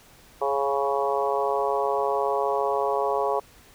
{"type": "harmonic tone with a mistuned harmonic", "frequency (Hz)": 139.4, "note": "C#3", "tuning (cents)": 10, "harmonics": [3, 4, 5, 6, 7, 8], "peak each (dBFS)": [-27, -28, -29, -30, -30, -31], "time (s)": [0.41, 3.4], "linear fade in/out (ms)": 10, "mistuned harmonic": 4, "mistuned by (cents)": -17, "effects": ["pink hiss -53 dBFS RMS until 3.74 s"]}